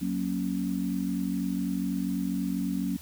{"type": "chord", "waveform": "sine", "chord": "F# major", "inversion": "none", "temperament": "equal", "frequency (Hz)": [185, 233.1, 277.2], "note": ["F#3", "A#3", "C#4"], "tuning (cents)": [0, 0, 0], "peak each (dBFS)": [-30, -33, -31], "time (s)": [0.01, 2.97], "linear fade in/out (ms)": 10, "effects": ["added 75 Hz sine -48 dBFS peak until 3.01 s", "white hiss -49 dBFS RMS until 3.01 s"]}